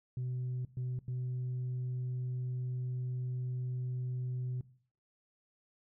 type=tone bursts at uneven times; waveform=sine; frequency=126 Hz; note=B2; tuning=35 cents sharp; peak=-32 dBFS; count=3; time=0.17-0.65 / 0.77-0.99 / 1.08-4.61 s; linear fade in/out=2 ms; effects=noise-tail reverb RT60 0.5 s tail -19 dB re dry + tanh soft clip ceiling -32 dBFS